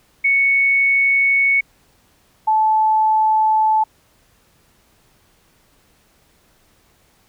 sine tone pair in turn, 2217 / 870 Hz, C#7 / A5, 0 / -20 cents, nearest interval octave + major third, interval 1620 cents, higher first, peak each -12 dBFS, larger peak neither, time 0.24-1.61 / 2.47-3.84 s, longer neither, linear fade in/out 10 ms, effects pink hiss -57 dBFS RMS until 7.28 s

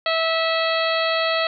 harmonic tone with a mistuned harmonic, 652 Hz, E5, 19 cents flat, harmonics 1 / 2 / 3 / 4 / 5 / 6 / 7, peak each -22 / -25 / -27 / -28 / -29 / -30 / -30 dBFS, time 0.06-1.47 s, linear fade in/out 2 ms, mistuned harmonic 7, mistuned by -73 cents, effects none

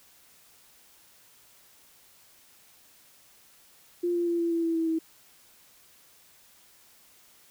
sine tone with pitch steps, 349.2 / 345.4 / 341.6 / 337.9 / 334.2 / 330.6 / 326.9 / 323.4 Hz, F4 / F4 / F4 / E4 / E4 / E4 / E4 / E4, 0 / -19 / -38 / +43 / +24 / +5 / -14 / -33 cents, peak -24 dBFS, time 4.03-4.99 s, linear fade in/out 10 ms, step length 120 ms, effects white hiss -58 dBFS RMS until 7.5 s

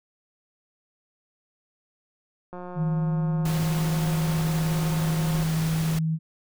click train, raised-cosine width 1 ms, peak -25 dBFS, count 520, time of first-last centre 2.53-5.429 s, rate 179 Hz
sine tone, 160 Hz, D#3, 49 cents sharp, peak -22 dBFS, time 2.75-6.19 s, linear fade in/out 50 ms
pink noise, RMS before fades -34 dBFS, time 3.45-5.99 s, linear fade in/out 5 ms
effects none

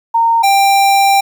sine / square tone pair in turn, 920 / 789.5 Hz, A#5 / G5, -23 / +12 cents, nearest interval minor third, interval 265 cents, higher first, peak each -8 dBFS, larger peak neither, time 0.14-0.43 / 0.43-1.21 s, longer second, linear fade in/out 10 ms, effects 8-bit

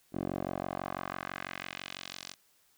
10% pulse tone with band-pass filter sweep, 46.01 Hz, F#1, 9 cents flat, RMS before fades -39 dBFS, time 0.12-2.36 s, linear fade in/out 50 ms, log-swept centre 360 to 5600 Hz, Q 1.4, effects white hiss -68 dBFS RMS until 2.77 s

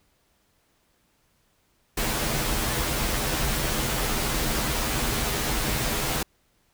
pink noise with comb filter, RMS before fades -26 dBFS, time 1.97-6.23 s, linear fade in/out 5 ms, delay 11 ms, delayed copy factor -0.8, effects pink hiss -67 dBFS RMS until 6.73 s

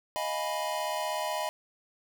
square chord, F half-diminished seventh, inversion third, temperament equal with one note detuned, 622.3 / 698.5 / 830.6 / 984.3 Hz, Eb5 / F5 / Ab5 / Cb6, 0 / 0 / 0 / -6 cents, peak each -35 / -39 / -38 / -35 dBFS, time 0.16-1.49 s, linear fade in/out 0 ms, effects none

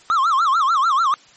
triangle tone with vibrato, 1200 Hz, D6, 37 cents sharp, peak -12 dBFS, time 0.1-1.14 s, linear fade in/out 0 ms, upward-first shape sine, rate 6.8 Hz, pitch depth 240 cents each way, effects white hiss -49 dBFS RMS until 1.36 s + MP3 32 kbps

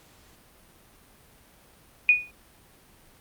sine tone with exponential decay, 2466 Hz, D#7, 16 cents flat, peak -11 dBFS, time 2.09-2.31 s, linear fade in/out 1 ms, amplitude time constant 46 ms, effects pink hiss -56 dBFS RMS until 3.2 s + Opus 48 kbps

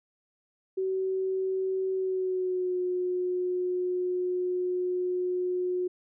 sine tone with pitch glide, 378.9 to 362.2 Hz, F#4 to F#4, +41 to -37 cents, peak -26 dBFS, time 0.77-5.88 s, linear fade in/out 10 ms, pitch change -78 cents, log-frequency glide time 1.93-2.79 s, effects none

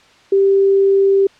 sine tone, 392 Hz, G4, in tune, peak -9 dBFS, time 0.32-1.27 s, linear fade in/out 5 ms, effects white hiss -48 dBFS RMS until 1.39 s + low-pass 4000 Hz 12 dB/octave

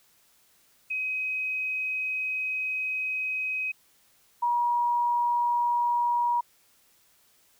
sine tone pair in turn, 2527 / 957.3 Hz, D#7 / A#5, +26 / +46 cents, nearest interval octave + perfect fourth, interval 1680 cents, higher first, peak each -27 / -22 dBFS, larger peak second, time 0.9-3.72 / 4.42-6.41 s, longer first, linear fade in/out 10 ms, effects white hiss -63 dBFS RMS until 7.59 s

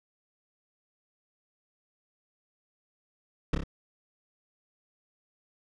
brown noise with echo, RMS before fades -20 dBFS, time 3.53-3.55 s, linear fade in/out 5 ms, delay 29 ms, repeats 3, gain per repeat -4 dB, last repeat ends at 3.637 s, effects low-pass 5000 Hz 12 dB/octave

